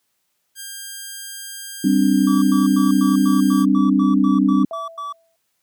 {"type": "tone", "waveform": "5% pulse", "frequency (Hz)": 1600, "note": "G6", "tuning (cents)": 35, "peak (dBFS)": -20, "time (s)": [0.55, 3.66], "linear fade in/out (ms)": 50}
{"type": "chord", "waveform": "sine", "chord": "G suspended fourth", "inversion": "none", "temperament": "equal", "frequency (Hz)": [196, 261.6, 293.7], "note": ["G3", "C4", "D4"], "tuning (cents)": [0, 0, 0], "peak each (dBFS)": -17, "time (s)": [1.84, 4.65], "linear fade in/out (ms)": 5}
{"type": "tone bursts", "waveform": "triangle", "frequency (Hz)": 1150, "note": "D6", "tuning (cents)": -37, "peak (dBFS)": -24, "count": 12, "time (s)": [2.27, 5.126], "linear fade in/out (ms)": 5, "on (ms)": 150, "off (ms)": 96}
{"type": "tone with exponential decay", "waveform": "sine", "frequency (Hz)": 661, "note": "E5", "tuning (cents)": 5, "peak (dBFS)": -25, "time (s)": [4.71, 5.36], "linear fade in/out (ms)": 1, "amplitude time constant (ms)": 140}
{"effects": ["white hiss -70 dBFS RMS until 5.62 s", "high-pass 80 Hz 12 dB/octave"]}